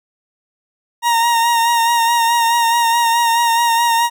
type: tone with vibrato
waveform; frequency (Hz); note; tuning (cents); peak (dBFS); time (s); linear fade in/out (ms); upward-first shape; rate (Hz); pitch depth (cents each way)
40% pulse; 932.3; A#5; 0; -11; 1.02-4.1; 50; sine; 4.7; 31
effects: none